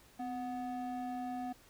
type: ring-modulated tone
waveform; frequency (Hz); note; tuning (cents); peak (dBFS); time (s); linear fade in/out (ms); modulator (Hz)
triangle; 494.9; B4; +4; -32; 0.19-1.53; 10; 240
effects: pink hiss -62 dBFS RMS until 1.69 s